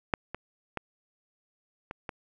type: clicks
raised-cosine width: 0.5 ms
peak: -9 / -20 / -17 / -22 / -20 dBFS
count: 5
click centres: 0.138 / 0.346 / 0.773 / 1.911 / 2.092 s
effects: none